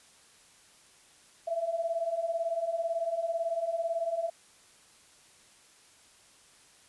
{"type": "beating tone pair", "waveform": "sine", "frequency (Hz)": [654, 672], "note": ["E5", "E5"], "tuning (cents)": [-14, 33], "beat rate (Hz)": 18, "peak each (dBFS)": [-34, -30], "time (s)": [1.47, 4.3], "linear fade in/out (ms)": 10, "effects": ["white hiss -59 dBFS RMS until 6.88 s", "resampled to 24000 Hz"]}